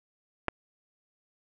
clicks, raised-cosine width 0.5 ms, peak -11 / -23 dBFS, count 2, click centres 0.483 / 0.486 s, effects none

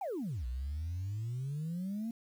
sine exponential two-way sweep, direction down then up, 849 to 58.9 to 234.1 Hz, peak -33 dBFS, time 0.01-2.11 s, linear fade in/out 5 ms, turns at 0.46 s, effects tanh soft clip ceiling -32 dBFS + 10-bit

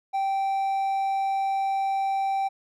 triangle tone, 780 Hz, G5, 9 cents flat, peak -21 dBFS, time 0.13-2.49 s, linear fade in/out 20 ms, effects none

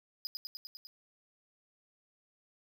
square tone with echo, 4978 Hz, D#8, in tune, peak -35 dBFS, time 0.25-0.27 s, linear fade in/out 0 ms, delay 100 ms, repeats 6, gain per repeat -2 dB, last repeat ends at 0.87 s, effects none

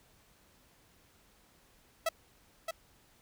sawtooth tone with echo, 655 Hz, E5, 11 cents flat, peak -24 dBFS, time 2.06-2.09 s, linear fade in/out 5 ms, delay 620 ms, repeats 1, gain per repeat -6 dB, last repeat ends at 2.71 s, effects pink hiss -65 dBFS RMS until 3.21 s

